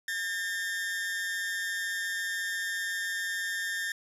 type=tone pair together; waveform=40% pulse; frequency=1621.4 / 1807 Hz; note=G#6 / A6; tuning=-42 / +46 cents; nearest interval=major second; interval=188 cents; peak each=-36 / -31 dBFS; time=0.08-3.92 s; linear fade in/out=2 ms; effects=resampled to 32000 Hz